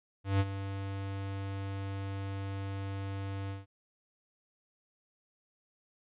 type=tone with ADSR envelope; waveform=square; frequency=98 Hz; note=G2; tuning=in tune; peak=-24 dBFS; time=0.24-3.66 s; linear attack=160 ms; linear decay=41 ms; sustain=-12 dB; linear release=160 ms; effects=resampled to 8000 Hz